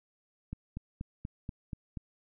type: click train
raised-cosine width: 5 ms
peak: -25 dBFS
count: 7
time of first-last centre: 0.53-1.972 s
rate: 4.16 Hz
effects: none